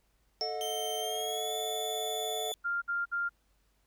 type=tone with exponential decay; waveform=sine; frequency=5400 Hz; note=E8; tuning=41 cents sharp; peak=-29 dBFS; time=0.41-0.7 s; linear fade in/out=0 ms; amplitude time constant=62 ms
type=chord; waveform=triangle; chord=D# diminished; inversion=second; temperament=equal with one note detuned; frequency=440 / 622.3 / 725.6 Hz; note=A4 / D#5 / F#5; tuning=0 / 0 / -34 cents; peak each=-36 / -38 / -35 dBFS; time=0.41-2.52 s; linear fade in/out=2 ms
type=tone with pitch glide; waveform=sawtooth; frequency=3125 to 3467 Hz; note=G7 to A7; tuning=-6 to -26 cents; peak=-33 dBFS; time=0.61-2.54 s; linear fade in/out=0 ms; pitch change=+180 cents; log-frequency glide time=0.98-1.53 s
type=tone bursts; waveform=sine; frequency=1396.9 Hz; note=F6; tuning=in tune; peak=-29 dBFS; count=3; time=2.64-3.294 s; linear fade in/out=20 ms; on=180 ms; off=57 ms
effects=added 50 Hz sine -70 dBFS peak until 3.86 s + pink hiss -74 dBFS RMS until 3.86 s